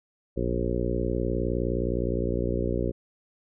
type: harmonic tone with a mistuned harmonic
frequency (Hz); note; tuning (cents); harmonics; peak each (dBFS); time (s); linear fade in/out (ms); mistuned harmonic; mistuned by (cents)
59.6; A#1; +39; 1 / 2 / 3 / 4 / 5 / 6 / 7 / 8 / 9; -30 / -33 / -34 / -34 / -35 / -32 / -33 / -36 / -35; 0.36-2.92; 20; 1; -73
effects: none